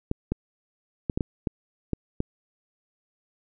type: clicks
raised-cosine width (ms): 3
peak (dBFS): -12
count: 8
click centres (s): 0.114 / 0.32 / 1.098 / 1.175 / 1.208 / 1.472 / 1.933 / 2.204
effects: none